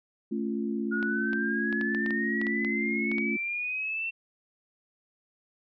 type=chord; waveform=sine; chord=A augmented; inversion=none; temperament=equal with one note detuned; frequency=220 / 277.2 / 346.8 Hz; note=A3 / C#4 / E#4; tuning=0 / 0 / -12 cents; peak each=-30 / -34 / -34 dBFS; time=0.31-3.37 s; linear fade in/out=10 ms
type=exponential sweep; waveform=sine; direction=up; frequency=1430 to 2707 Hz; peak=-29 dBFS; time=0.91-4.11 s; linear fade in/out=20 ms
type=clicks; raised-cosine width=0.3 ms; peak=-23 dBFS; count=12; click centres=1.028 / 1.332 / 1.727 / 1.812 / 1.948 / 2.062 / 2.107 / 2.415 / 2.468 / 2.648 / 3.116 / 3.183 s
effects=none